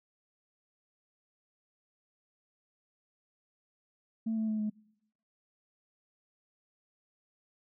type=tone with pitch steps; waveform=sine; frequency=223.4 / 219.8 / 216.3 / 212.8 Hz; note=A3 / A3 / A3 / G#3; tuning=+27 / -2 / -29 / +42 cents; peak=-28 dBFS; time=4.26-4.7 s; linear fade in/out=10 ms; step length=110 ms; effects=noise-tail reverb RT60 0.9 s tail -26 dB re dry + tanh soft clip ceiling -26 dBFS